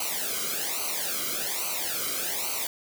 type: noise with flanger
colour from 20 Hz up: white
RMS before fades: -30 dBFS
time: 0-2.67 s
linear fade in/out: 2 ms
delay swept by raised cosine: 0.57 to 1.15 ms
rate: 1.2 Hz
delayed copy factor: -1
effects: none